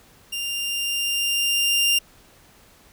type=tone with level ramp; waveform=sawtooth; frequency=2794 Hz; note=F7; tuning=in tune; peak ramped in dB=-23 to -13 dBFS; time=0.32-1.99 s; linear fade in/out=10 ms; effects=pink hiss -53 dBFS RMS until 2.92 s